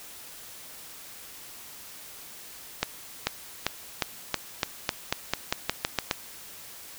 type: accelerating click train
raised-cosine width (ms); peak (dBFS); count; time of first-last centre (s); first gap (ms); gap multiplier
0.2; -6; 14; 2.83-6.112; 440; 0.9
effects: white hiss -45 dBFS RMS until 6.98 s